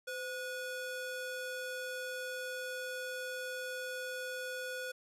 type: ring-modulated tone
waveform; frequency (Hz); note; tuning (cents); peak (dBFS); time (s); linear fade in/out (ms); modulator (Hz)
square; 984; B5; -7; -36; 0.07-4.92; 10; 472
effects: resampled to 32000 Hz + 13-bit